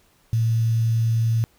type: tone with quantisation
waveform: sine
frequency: 113.8 Hz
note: A#2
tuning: 41 cents flat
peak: -17 dBFS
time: 0.33-1.44 s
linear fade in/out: 0 ms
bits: 7
effects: pink hiss -60 dBFS RMS until 1.58 s